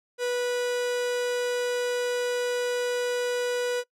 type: tone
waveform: 45% pulse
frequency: 490.3 Hz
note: B4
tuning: 13 cents flat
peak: -25 dBFS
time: 0.18-3.84 s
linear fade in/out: 50 ms
effects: noise-tail reverb RT60 0.1 s tail -22 dB re dry + low-pass 10000 Hz 12 dB/octave